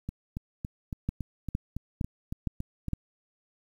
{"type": "two click trains", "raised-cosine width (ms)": 5, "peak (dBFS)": [-16, -21], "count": [5, 11], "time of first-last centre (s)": [[1.09, 2.933], [0.09, 2.883]], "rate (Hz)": [2.17, 3.58], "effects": ["9-bit"]}